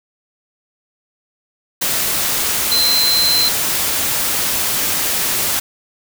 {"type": "tone in noise", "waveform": "sine", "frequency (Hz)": 4089, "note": "C8", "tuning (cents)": -41, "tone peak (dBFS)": -13, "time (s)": [2.71, 3.49], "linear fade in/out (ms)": 10, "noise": "white", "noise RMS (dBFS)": -18, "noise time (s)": [1.81, 5.6], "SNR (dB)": 2, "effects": []}